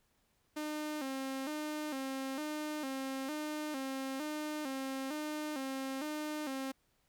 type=tone with vibrato; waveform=sawtooth; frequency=284.7 Hz; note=C#4; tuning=46 cents sharp; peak=-33 dBFS; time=0.56-6.72 s; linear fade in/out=10 ms; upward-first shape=square; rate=1.1 Hz; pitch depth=110 cents each way; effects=pink hiss -75 dBFS RMS until 7.08 s